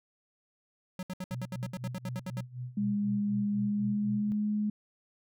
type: tone bursts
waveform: square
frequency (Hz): 184.3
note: F#3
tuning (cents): -7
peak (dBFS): -35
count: 14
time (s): 0.99-2.407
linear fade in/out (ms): 2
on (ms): 39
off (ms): 67
type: tone with tremolo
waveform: sine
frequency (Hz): 124.7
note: B2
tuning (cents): +17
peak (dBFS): -34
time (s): 1.31-4.32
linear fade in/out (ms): 0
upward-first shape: sine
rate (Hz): 4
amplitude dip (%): 85
type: tone with pitch glide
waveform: sine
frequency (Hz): 204.6 to 210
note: G#3 to G#3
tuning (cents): -26 to +19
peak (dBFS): -27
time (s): 2.77-4.7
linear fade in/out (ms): 5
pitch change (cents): +45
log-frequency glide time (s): 3.49-4.48
effects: none